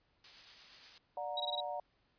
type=noise with tremolo; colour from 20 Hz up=blue; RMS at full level=-47 dBFS; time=0.24-0.98 s; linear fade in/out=2 ms; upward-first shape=sine; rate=8.5 Hz; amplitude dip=25%
type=chord; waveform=sine; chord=D augmented; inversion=none; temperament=equal with one note detuned; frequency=587.3 / 726.4 / 932.3 Hz; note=D5 / F#5 / A#5; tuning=0 / -32 / 0 cents; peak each=-42 / -40 / -44 dBFS; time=1.17-1.8 s; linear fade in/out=2 ms
type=tone bursts; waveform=sine; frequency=3834 Hz; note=A#7; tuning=48 cents sharp; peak=-35 dBFS; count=5; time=1.37-1.605 s; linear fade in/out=5 ms; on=31 ms; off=20 ms
effects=pink hiss -75 dBFS RMS until 2.18 s + resampled to 11025 Hz